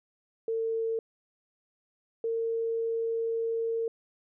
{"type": "tone pair in turn", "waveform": "sine", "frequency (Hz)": [451.4, 456.1], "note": ["A4", "A#4"], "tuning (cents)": [44, -38], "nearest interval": "unison", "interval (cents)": 18, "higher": "second", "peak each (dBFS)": -27, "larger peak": "neither", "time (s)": [[0.48, 0.99], [2.24, 3.88]], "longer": "second", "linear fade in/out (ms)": 2, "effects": []}